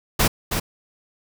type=noise with echo; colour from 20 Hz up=pink; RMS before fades=-17 dBFS; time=0.19-0.28 s; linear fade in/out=10 ms; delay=320 ms; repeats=1; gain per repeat=-6 dB; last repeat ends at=0.6 s; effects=none